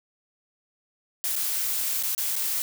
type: noise with dropouts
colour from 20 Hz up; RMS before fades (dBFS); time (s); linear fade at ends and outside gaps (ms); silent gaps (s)
blue; -27; 1.24-2.62; 0; 1.355-1.363 / 2.027-2.035 / 2.149-2.179 / 2.355-2.363
effects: none